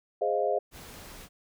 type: chord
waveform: sine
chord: F minor seventh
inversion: first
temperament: equal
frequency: 415.3 / 523.3 / 622.3 / 698.5 Hz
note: Ab4 / C5 / Eb5 / F5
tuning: 0 / 0 / 0 / 0 cents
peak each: -30 dBFS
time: 0.21-0.59 s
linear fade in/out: 10 ms
type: noise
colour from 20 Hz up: pink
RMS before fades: -46 dBFS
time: 0.71-1.29 s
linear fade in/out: 50 ms
effects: none